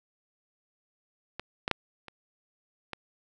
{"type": "clicks", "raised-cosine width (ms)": 0.3, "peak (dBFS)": [-19, -13, -8, -27, -19], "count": 5, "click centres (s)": [1.396, 1.679, 1.713, 2.083, 2.933], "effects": []}